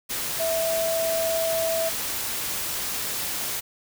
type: tone in noise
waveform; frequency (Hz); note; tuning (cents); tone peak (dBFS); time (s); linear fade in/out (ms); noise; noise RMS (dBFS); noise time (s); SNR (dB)
sine; 656; E5; -9; -23; 0.39-1.9; 20; white; -29; 0.09-3.61; +3
effects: none

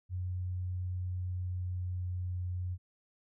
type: tone with pitch glide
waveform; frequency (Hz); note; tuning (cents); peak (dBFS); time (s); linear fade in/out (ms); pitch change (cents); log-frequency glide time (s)
sine; 90.9 to 90.22; F#2 to F#2; -30 to -43; -33; 0.09-2.78; 50; -13; 1.11-2.31
effects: none

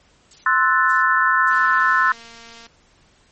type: noise bursts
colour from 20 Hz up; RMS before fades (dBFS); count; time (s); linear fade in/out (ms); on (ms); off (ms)
violet; -36; 3; 0.31-1.6; 2; 130; 450
type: chord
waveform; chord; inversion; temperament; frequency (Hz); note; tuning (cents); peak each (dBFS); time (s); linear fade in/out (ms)
sine; F# half-diminished seventh; second; equal; 1046.5 / 1318.5 / 1480 / 1760; C6 / E6 / F#6 / A6; 0 / 0 / 0 / 0; -19; 0.46-2.12; 2
type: click train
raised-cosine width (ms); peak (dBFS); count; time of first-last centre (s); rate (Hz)
0.2; -25; 268; 1.51-2.666; 231
effects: pink hiss -56 dBFS RMS until 3.31 s + MP3 32 kbps

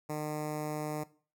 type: tone with notch filter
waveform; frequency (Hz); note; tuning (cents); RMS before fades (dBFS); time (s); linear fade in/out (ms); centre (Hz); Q
10% pulse; 151.7; D#3; -44; -36; 0.09-1.04; 10; 3300; 0.63
effects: noise-tail reverb RT60 0.4 s tail -18 dB re dry

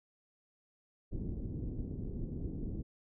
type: low-pass noise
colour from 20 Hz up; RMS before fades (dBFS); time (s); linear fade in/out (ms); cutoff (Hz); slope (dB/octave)
pink; -39; 1.11-2.83; 20; 340; 24
effects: none

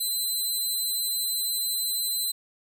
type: tone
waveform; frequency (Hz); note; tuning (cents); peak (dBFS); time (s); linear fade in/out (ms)
15% pulse; 4047; B7; +42; -19; 0-2.32; 10
effects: none

